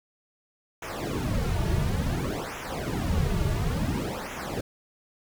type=noise with flanger; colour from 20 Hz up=brown; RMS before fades=-28 dBFS; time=0.82-4.61 s; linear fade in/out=5 ms; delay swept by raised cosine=0.22 to 3.92 ms; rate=0.57 Hz; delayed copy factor=-0.95; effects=none